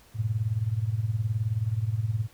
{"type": "tone with tremolo", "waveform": "sine", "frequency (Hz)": 110, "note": "A2", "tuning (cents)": 0, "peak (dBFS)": -21, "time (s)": [0.14, 2.28], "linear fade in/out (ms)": 50, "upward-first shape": "sine", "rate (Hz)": 19, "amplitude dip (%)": 80, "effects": ["pink hiss -57 dBFS RMS until 2.33 s"]}